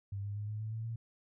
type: tone with pitch steps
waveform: sine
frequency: 99.5 / 101.83 / 104.21 / 106.64 / 109.13 / 111.68 / 114.3 Hz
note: G2 / G#2 / G#2 / G#2 / A2 / A2 / A#2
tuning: +26 / -34 / +6 / +46 / -14 / +26 / -34 cents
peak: -36 dBFS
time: 0.12-0.96 s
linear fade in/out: 5 ms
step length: 120 ms
effects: none